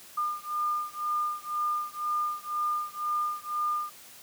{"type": "beating tone pair", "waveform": "sine", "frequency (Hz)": [1207, 1209], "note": ["D6", "D6"], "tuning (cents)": [47, 50], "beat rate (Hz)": 2, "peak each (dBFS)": -31, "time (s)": [0.17, 3.9], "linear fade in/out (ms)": 10, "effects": ["white hiss -50 dBFS RMS until 4.22 s", "high-pass 80 Hz 12 dB/octave"]}